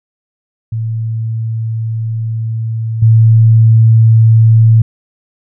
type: tone with level steps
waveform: sine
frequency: 112.4 Hz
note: A2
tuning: 37 cents sharp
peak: -14 / -3 dBFS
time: 0.72-4.82 s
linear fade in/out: 5 ms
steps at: 3.02 s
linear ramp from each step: 5 ms
effects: none